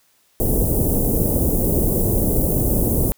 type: band-stop noise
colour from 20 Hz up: pink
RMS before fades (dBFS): -18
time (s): 0.4-3.12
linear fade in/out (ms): 0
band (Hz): 540 to 11000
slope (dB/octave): 24
effects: white hiss -60 dBFS RMS until 3.17 s